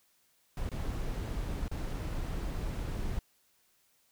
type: noise with dropouts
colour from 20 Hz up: brown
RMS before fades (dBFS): -35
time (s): 0.57-3.19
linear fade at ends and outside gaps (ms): 1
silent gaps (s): 0.691-0.716 / 1.681-1.714
effects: white hiss -70 dBFS RMS until 4.11 s